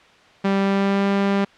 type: tone with pitch glide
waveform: sawtooth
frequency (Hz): 196.1 to 198.38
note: G3 to G3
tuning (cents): +1 to +21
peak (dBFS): -13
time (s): 0.44-1.45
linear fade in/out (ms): 10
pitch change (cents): +20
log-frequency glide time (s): 0.6-1.07
effects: white hiss -50 dBFS RMS until 1.57 s + low-pass 3000 Hz 12 dB/octave